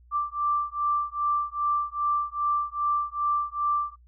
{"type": "beating tone pair", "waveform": "sine", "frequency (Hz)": [1174.7, 1177.2], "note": ["D6", "D6"], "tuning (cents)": [0, 4], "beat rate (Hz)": 2.5, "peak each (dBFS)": -27, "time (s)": [0.11, 3.96], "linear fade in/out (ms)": 50, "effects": ["noise-tail reverb RT60 0.1 s tail -26 dB re dry", "added 60 Hz sine -52 dBFS peak until 4.07 s"]}